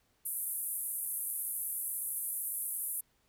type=band-pass noise; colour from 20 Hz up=pink; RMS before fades=-37 dBFS; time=0.25-3.01 s; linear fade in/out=10 ms; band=10000 to 13000 Hz; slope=48 dB/octave; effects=pink hiss -73 dBFS RMS until 3.28 s